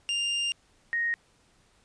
40% pulse / sine tone pair in turn, 2798 / 1867.4 Hz, F7 / A#6, +3 / +3 cents, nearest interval perfect fifth, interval 700 cents, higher first, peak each -25 dBFS, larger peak neither, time 0.09-0.52 / 0.93-1.14 s, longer first, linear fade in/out 0 ms, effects pink hiss -64 dBFS RMS until 1.84 s + resampled to 22050 Hz

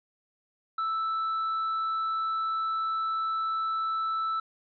triangle tone, 1318.5 Hz, E6, in tune, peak -25 dBFS, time 0.78-4.4 s, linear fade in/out 5 ms, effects resampled to 11025 Hz + 11-bit

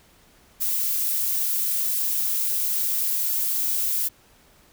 violet noise, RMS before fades -24 dBFS, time 0.6-4.09 s, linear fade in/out 20 ms, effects pink hiss -56 dBFS RMS until 4.72 s

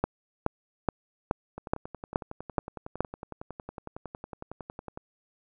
two click trains, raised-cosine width 1 ms, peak -24 / -10 dBFS, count 38 / 8, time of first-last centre 1.58-4.974 / 0.04-3.006 s, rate 10.9 / 2.36 Hz, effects none

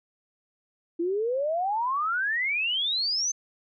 sine exponential sweep, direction up, 328.7 to 6320 Hz, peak -24 dBFS, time 0.99-3.32 s, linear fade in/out 10 ms, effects none

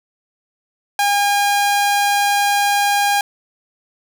sawtooth tone, 811 Hz, G#5, 41 cents flat, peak -10 dBFS, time 0.99-3.21 s, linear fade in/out 2 ms, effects 7-bit

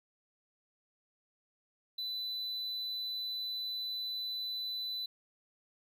triangle tone, 3996 Hz, B7, 20 cents sharp, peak -34 dBFS, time 1.98-5.06 s, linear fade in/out 5 ms, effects none

